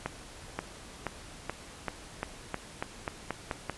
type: accelerating click train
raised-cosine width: 0.5 ms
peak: -16 dBFS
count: 12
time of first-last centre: 0.06-3.697 s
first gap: 530 ms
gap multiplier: 0.9
effects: pink hiss -48 dBFS RMS until 3.77 s + resampled to 24000 Hz